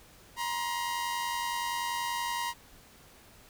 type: tone pair together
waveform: sawtooth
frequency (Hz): 949.5 / 1040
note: A#5 / C6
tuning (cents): +32 / -11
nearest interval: major second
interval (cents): 157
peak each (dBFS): -28 / -34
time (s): 0.36-2.54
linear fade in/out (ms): 50
effects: pink hiss -56 dBFS RMS until 3.49 s